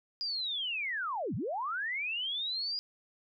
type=linear two-way sweep; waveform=sine; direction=down then up; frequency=4915 to 92.7 to 4915 Hz; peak=-32 dBFS; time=0.21-2.79 s; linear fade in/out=0 ms; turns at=1.35 s; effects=none